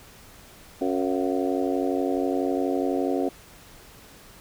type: harmonic tone with a mistuned harmonic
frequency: 92 Hz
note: F#2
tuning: 9 cents flat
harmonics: 3 / 4 / 5 / 6 / 7 / 8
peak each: -26 / -28 / -30 / -32 / -33 / -34 dBFS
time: 0.81-3.29 s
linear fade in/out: 5 ms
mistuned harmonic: 7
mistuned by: +72 cents
effects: pink hiss -49 dBFS RMS until 4.4 s